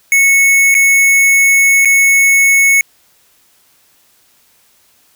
square tone with dropouts, 2204 Hz, C#7, 11 cents flat, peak -7 dBFS, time 0.12-2.81 s, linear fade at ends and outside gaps 1 ms, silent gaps 0.743-0.75 / 1.849-1.855 s, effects white hiss -52 dBFS RMS until 5.15 s

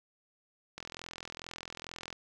click train, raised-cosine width 0.2 ms, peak -24 dBFS, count 58, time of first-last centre 0.78-2.128 s, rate 42.3 Hz, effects none

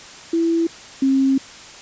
sine tone pair in turn, 332.4 / 268.7 Hz, E4 / C4, +15 / +46 cents, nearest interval major third, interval 369 cents, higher first, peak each -15 / -13 dBFS, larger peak second, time 0.33-0.67 / 1.02-1.38 s, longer second, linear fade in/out 5 ms, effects white hiss -39 dBFS RMS until 1.81 s + resampled to 16000 Hz

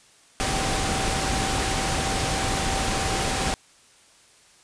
sine tone in noise, 774 Hz, G5, 22 cents flat, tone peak -31 dBFS, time 0.4-3.54 s, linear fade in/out 0 ms, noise pink, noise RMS -25 dBFS, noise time 0.4-3.54 s, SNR -9 dB, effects white hiss -55 dBFS RMS until 4.63 s + resampled to 22050 Hz

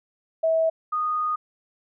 sine tone pair in turn, 648 / 1235.3 Hz, E5 / D#6, -30 / -13 cents, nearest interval major seventh, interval 1117 cents, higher second, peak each -18 / -22 dBFS, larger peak first, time 0.43-0.7 / 0.92-1.36 s, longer second, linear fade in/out 10 ms, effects none

